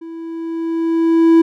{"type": "tone with level ramp", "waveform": "triangle", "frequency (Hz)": 329.6, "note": "E4", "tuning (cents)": 0, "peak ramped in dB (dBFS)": [-27, -3], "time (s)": [0.01, 1.42], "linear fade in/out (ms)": 10, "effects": []}